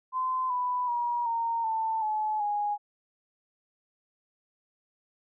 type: tone with pitch steps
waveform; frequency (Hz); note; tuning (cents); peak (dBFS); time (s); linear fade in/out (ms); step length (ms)
sine; 1029 / 992.2 / 956.8 / 922.6 / 889.6 / 857.8 / 827.2; C6 / B5 / A#5 / A#5 / A5 / A5 / G#5; -29 / +8 / +45 / -18 / +19 / -44 / -7; -26; 0.12-2.78; 50; 380
effects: none